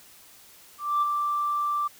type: tone with ADSR envelope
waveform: sine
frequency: 1174.7 Hz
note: D6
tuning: in tune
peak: -18 dBFS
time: 0.78-1.88 s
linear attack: 240 ms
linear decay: 21 ms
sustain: -5 dB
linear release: 12 ms
effects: tanh soft clip ceiling -17 dBFS + white hiss -52 dBFS RMS until 1.99 s